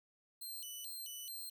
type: tone with vibrato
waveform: 10% pulse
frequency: 3520 Hz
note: A7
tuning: in tune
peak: -37 dBFS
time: 0.41-1.5 s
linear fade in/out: 10 ms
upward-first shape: square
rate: 2.3 Hz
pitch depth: 290 cents each way
effects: none